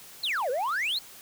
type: exponential two-way sweep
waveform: sine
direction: down then up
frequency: 4424 to 474.8 to 4424 Hz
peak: -23 dBFS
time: 0.23-0.99 s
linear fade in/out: 10 ms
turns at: 0.5 s
effects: tanh soft clip ceiling -25 dBFS + white hiss -48 dBFS RMS until 1.21 s